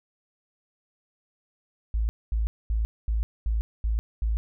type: tone bursts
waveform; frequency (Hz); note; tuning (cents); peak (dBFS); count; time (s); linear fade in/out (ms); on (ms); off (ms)
sine; 55; A1; 0; -22; 7; 1.94-4.37; 0; 150; 230
effects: none